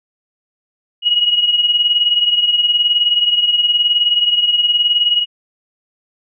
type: beating tone pair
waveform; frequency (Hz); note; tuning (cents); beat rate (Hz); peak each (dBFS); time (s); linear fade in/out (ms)
sine; 2895 / 2914; F#7 / F#7; -38 / -27; 19; -12 / -18; 1.02-5.26; 50
effects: none